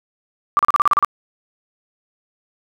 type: tone bursts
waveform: sine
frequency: 1174.7 Hz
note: D6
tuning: in tune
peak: -10 dBFS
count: 9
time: 0.57-1.047 s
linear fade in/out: 0 ms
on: 21 ms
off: 36 ms
effects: none